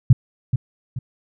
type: tone with echo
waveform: sine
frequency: 125 Hz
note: B2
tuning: 21 cents sharp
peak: -5 dBFS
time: 0.1-0.13 s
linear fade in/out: 5 ms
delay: 430 ms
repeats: 2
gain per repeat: -9 dB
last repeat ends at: 0.99 s
effects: none